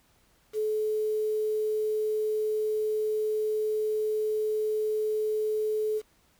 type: tone with quantisation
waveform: sine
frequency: 430 Hz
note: A4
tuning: 40 cents flat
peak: -25 dBFS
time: 0.53-6.02 s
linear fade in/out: 50 ms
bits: 8
effects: pink hiss -65 dBFS RMS until 6.39 s